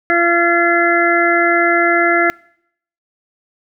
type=harmonic tone; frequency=342.3 Hz; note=F4; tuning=35 cents flat; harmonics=1 / 2 / 4 / 5 / 6; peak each=-17 / -17 / -17 / -17 / -17 dBFS; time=0.1-2.3 s; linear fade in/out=0 ms; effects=noise-tail reverb RT60 0.7 s tail -25 dB re dry